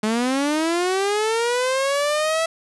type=linear sweep; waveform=sawtooth; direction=up; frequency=210 to 659.3 Hz; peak=-15 dBFS; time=0.03-2.46 s; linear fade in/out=5 ms; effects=resampled to 24000 Hz + 7-bit